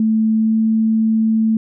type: tone with pitch glide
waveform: sine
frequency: 220 to 221.4 Hz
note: A3 to A3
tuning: 0 to +11 cents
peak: -12 dBFS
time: 0-1.57 s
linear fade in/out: 2 ms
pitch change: +11 cents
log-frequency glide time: 0.35-0.56 s
effects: none